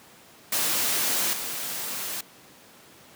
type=noise with level steps; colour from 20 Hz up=white; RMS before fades=-25 / -32 dBFS; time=0.52-2.21 s; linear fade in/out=5 ms; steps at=1.33 s; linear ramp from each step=2 ms; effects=pink hiss -51 dBFS RMS until 3.15 s + high-pass 150 Hz 12 dB/octave